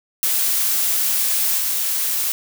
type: noise with level steps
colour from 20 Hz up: blue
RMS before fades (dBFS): -19 / -21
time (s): 0.23-2.32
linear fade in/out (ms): 0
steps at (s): 1.57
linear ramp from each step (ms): 20
effects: none